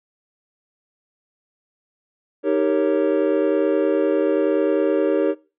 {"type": "chord", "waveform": "triangle", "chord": "Eb dominant seventh", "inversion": "none", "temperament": "equal with one note detuned", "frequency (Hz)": [311.1, 392, 461.6, 554.4], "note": ["Eb4", "G4", "Bb4", "Db5"], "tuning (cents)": [0, 0, -17, 0], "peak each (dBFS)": -20, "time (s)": [2.43, 5.35], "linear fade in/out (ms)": 50, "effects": ["noise-tail reverb RT60 0.3 s tail -19 dB re dry", "resampled to 8000 Hz"]}